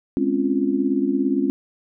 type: chord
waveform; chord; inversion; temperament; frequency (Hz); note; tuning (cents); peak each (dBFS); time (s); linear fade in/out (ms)
sine; Db major seventh; second; just; 207.9 / 259.9 / 277.2 / 346.5; Ab3 / C4 / Db4 / F4; +2 / -11 / 0 / -14; -26 / -23 / -21 / -25; 0.17-1.5; 0
effects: none